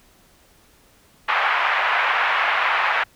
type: band-pass noise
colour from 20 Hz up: pink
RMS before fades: -20 dBFS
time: 1.28-3.04 s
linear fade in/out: 10 ms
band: 820 to 2500 Hz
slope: 24 dB/octave
effects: pink hiss -55 dBFS RMS until 3.15 s

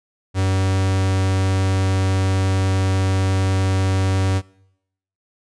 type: tone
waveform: 45% pulse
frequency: 95.3 Hz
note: G2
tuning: 48 cents flat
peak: -16 dBFS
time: 0.34-4.42 s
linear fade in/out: 50 ms
effects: noise-tail reverb RT60 0.8 s tail -24 dB re dry + resampled to 22050 Hz

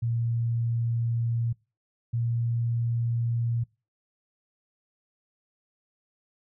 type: tone pair in turn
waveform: sine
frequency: 116.7 / 117.34 Hz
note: A#2 / A#2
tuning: +2 / +12 cents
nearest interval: unison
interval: 10 cents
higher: second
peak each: -24 dBFS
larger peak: neither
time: 0.02-1.53 / 2.13-3.64 s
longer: neither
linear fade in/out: 10 ms
effects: noise-tail reverb RT60 0.3 s tail -24 dB re dry

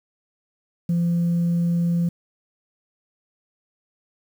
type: tone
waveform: sine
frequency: 171.4 Hz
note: F3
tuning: 32 cents flat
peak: -16 dBFS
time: 0.89-2.09 s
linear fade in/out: 5 ms
effects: tanh soft clip ceiling -16 dBFS + 8-bit

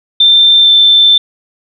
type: tone with pitch glide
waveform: sine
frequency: 3573 to 3548 Hz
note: A7 to A7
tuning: +26 to +14 cents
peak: -3 dBFS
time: 0.2-1.18 s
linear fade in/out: 5 ms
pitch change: -12 cents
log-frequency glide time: 0.62-0.69 s
effects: none

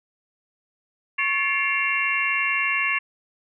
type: tone cluster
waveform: sine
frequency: 1102 / 1732 / 2135 / 2324 / 2744 Hz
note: C#6 / A6 / C7 / D7 / F7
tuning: -11 / -28 / +34 / -19 / -31 cents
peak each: -29 / -28 / -25 / -29 / -25 dBFS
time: 1.18-2.99 s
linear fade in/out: 10 ms
effects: none

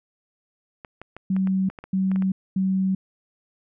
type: clicks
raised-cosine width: 0.5 ms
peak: -23 dBFS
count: 11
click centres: 0.848 / 1.016 / 1.166 / 1.365 / 1.473 / 1.7 / 1.788 / 1.84 / 2.116 / 2.16 / 2.223 s
type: tone bursts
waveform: sine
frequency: 190 Hz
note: F#3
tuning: 46 cents sharp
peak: -19 dBFS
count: 3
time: 1.3-2.95 s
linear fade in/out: 5 ms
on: 390 ms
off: 240 ms
effects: none

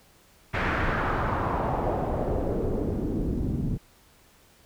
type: noise with low-pass filter sweep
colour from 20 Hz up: pink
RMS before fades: -27 dBFS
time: 0.53-3.78 s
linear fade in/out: 20 ms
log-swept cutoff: 2000 to 210 Hz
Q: 2
effects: pink hiss -58 dBFS RMS until 4.65 s

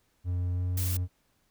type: tone with pitch glide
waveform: triangle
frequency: 89.3 to 90.03 Hz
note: F2 to F#2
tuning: +39 to -47 cents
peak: -25 dBFS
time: 0.24-1.08 s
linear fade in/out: 50 ms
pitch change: +14 cents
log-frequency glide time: 0.53-0.62 s
type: noise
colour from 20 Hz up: blue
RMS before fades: -35 dBFS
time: 0.77-0.97 s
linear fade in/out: 5 ms
effects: pink hiss -71 dBFS RMS until 1.5 s

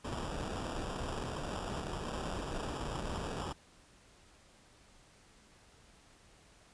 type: noise with sample-and-hold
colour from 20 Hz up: pink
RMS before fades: -39 dBFS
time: 0.04-3.53 s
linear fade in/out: 10 ms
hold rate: 2100 Hz
effects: pink hiss -62 dBFS RMS until 6.73 s + resampled to 22050 Hz

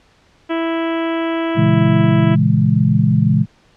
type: harmonic tone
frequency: 329.6 Hz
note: E4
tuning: in tune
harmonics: 1 / 2 / 3 / 4 / 5 / 6 / 7 / 8 / 9 / 10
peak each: -18 / -24 / -28 / -30 / -32 / -34 / -35 / -36 / -37 / -38 dBFS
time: 0.49-2.36 s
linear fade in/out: 20 ms
type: chord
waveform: sine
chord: A# half-diminished seventh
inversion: none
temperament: equal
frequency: 116.54 / 138.59 / 164.81 / 207.7 Hz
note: A#2 / C#3 / E3 / G#3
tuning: 0 / 0 / 0 / 0 cents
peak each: -16 dBFS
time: 1.55-3.46 s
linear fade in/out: 50 ms
effects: pink hiss -53 dBFS RMS until 3.76 s + low-pass 5000 Hz 12 dB/octave

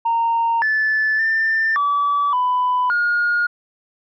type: tone with pitch steps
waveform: sine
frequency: 923 / 1743 / 1788 / 1149 / 997 / 1429 Hz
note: A#5 / A6 / A6 / D6 / B5 / F6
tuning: -17 / -17 / +27 / -38 / +16 / +39 cents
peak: -14 dBFS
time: 0.05-3.47 s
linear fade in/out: 10 ms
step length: 570 ms
effects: tanh soft clip ceiling -12 dBFS

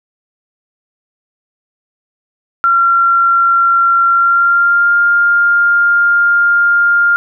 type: tone with pitch glide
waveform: sine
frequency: 1372 to 1403.3 Hz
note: F6 to F6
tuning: -31 to +8 cents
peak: -7 dBFS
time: 2.64-7.16 s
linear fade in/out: 0 ms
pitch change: +39 cents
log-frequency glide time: 4.08-4.94 s
effects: none

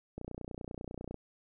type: click train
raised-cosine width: 2 ms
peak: -27 dBFS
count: 30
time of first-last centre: 0.18-1.143 s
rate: 30.1 Hz
effects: none

